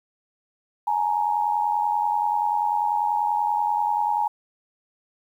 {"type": "tone pair together", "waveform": "sine", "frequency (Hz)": [842, 932.3], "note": ["G#5", "A#5"], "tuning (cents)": [24, 0], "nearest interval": "major second", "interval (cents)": 176, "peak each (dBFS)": [-22, -24], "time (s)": [0.87, 4.28], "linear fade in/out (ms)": 5, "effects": ["9-bit"]}